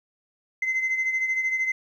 sine beating tone pair, 2059 / 2072 Hz, C7 / C7, -28 / -17 cents, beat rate 13 Hz, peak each -22 / -29 dBFS, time 0.62-1.72 s, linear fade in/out 5 ms, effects tanh soft clip ceiling -19 dBFS + 10-bit

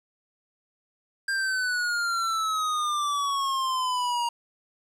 square exponential sweep, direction down, 1600 to 941 Hz, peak -25 dBFS, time 1.28-4.29 s, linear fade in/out 5 ms, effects low-pass 9000 Hz 12 dB/octave + 9-bit

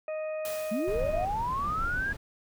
harmonic tone, 622 Hz, D#5, 1 cent flat, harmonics 1 / 2 / 3 / 4, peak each -31 / -47 / -51 / -46 dBFS, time 0.08-1.25 s, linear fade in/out 2 ms
white noise with exponential decay, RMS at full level -39 dBFS, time 0.45-1.65 s, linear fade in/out 1 ms, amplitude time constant 260 ms
sine linear sweep, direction up, 200 to 1661.2 Hz, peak -28 dBFS, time 0.71-2.13 s, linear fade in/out 10 ms
brown noise, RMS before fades -36 dBFS, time 0.87-2.17 s, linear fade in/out 10 ms
effects none

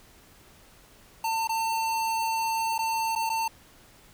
square tone with dropouts, 899 Hz, A5, 37 cents sharp, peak -26 dBFS, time 1.24-3.48 s, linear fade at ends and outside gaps 5 ms, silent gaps 1.474-1.492 / 2.781-2.789 / 3.153-3.159 / 3.294-3.299 s, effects pink hiss -55 dBFS RMS until 4.13 s

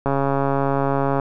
click train, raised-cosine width 1 ms, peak -7 dBFS, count 158, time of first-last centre 0.06-1.198 s, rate 138 Hz, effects none

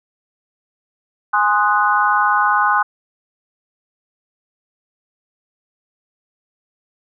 sine chord, Ab dominant seventh, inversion none, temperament equal, 830.6 / 1046.5 / 1244.5 / 1480 Hz, Ab5 / C6 / Eb6 / Gb6, 0 / 0 / 0 / 0 cents, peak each -18 dBFS, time 1.33-2.83 s, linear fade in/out 10 ms, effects none

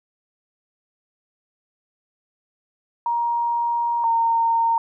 sine tone pair in turn, 942 / 918.9 Hz, A#5 / A#5, +18 / -25 cents, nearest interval unison, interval 43 cents, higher first, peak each -19 / -16 dBFS, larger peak second, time 3.06-4.04 / 4.04-4.78 s, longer first, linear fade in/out 2 ms, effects none

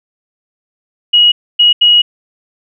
sine tone bursts at uneven times, 2900 Hz, F#7, 35 cents flat, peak -4 dBFS, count 3, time 1.13-1.32 / 1.59-1.73 / 1.81-2.02 s, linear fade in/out 10 ms, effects none

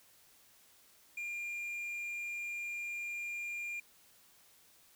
triangle tone, 2400 Hz, D7, 37 cents sharp, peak -36 dBFS, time 1.17-3.8 s, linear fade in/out 5 ms, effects white hiss -64 dBFS RMS until 4.95 s

